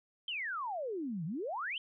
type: exponential two-way sweep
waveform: sine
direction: down then up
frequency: 3201 to 149.5 to 3201 Hz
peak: -35 dBFS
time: 0.28-1.78 s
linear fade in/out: 2 ms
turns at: 1.25 s
effects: none